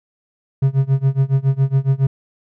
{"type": "tone with tremolo", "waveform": "triangle", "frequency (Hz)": 135.3, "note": "C#3", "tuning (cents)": -42, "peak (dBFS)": -8, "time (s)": [0.62, 2.07], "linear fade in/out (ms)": 5, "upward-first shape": "sine", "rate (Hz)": 7.2, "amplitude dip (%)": 95, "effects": []}